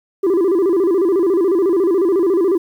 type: tone with vibrato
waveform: sine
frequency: 364 Hz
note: F#4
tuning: 28 cents flat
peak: -9 dBFS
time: 0.23-2.58 s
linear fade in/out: 10 ms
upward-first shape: square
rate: 14 Hz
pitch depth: 130 cents each way
effects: tanh soft clip ceiling -11 dBFS + 8-bit